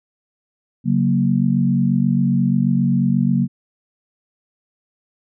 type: chord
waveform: sine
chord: F# major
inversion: second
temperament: equal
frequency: 138.59 / 185 / 233.1 Hz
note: C#3 / F#3 / A#3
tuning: 0 / 0 / 0 cents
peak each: -19 / -18 / -18 dBFS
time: 0.84-3.48 s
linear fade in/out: 50 ms
effects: none